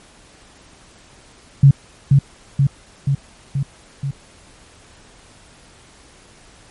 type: tone with echo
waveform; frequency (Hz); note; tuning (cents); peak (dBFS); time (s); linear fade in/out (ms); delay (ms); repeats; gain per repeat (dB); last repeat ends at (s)
sine; 138.59; C#3; 0; -4; 1.63-1.71; 5; 480; 5; -3; 4.11
effects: pink hiss -47 dBFS RMS until 6.7 s + MP3 48 kbps